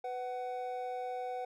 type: tone pair together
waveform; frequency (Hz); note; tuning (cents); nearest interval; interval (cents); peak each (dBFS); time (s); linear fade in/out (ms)
triangle; 498.8 / 747.4; B4 / F#5; +17 / +17; perfect fifth; 700; -38 / -36; 0.04-1.45; 5
effects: none